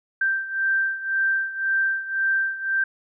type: beating tone pair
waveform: sine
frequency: 1568 / 1569.9 Hz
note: G6 / G6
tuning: 0 / +2 cents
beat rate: 1.9 Hz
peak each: -22 / -26 dBFS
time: 0.21-2.84 s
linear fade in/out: 5 ms
effects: none